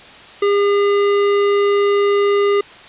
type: tone with tanh clipping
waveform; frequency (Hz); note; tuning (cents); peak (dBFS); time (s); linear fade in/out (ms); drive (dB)
sine; 404.8; G#4; -44; -14; 0.42-2.61; 5; 17
effects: white hiss -39 dBFS RMS until 2.88 s + resampled to 8000 Hz